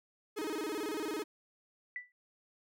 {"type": "tone with vibrato", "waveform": "45% pulse", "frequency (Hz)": 363.9, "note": "F#4", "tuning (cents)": -29, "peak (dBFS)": -35, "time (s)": [0.36, 1.24], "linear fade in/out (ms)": 20, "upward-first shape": "square", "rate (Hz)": 18, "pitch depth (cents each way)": 270}
{"type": "tone with exponential decay", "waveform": "sine", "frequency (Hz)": 1975.5, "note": "B6", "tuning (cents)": 0, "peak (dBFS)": -34, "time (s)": [1.96, 2.12], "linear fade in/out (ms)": 1, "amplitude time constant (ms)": 33}
{"effects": []}